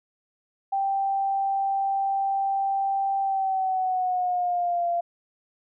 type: tone with pitch glide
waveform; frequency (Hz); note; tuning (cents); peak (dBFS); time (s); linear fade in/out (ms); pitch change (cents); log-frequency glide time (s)
sine; 784 to 690.4; G5 to F5; 0 to -20; -22; 0.72-5.01; 10; -220; 3.21-4.87
effects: none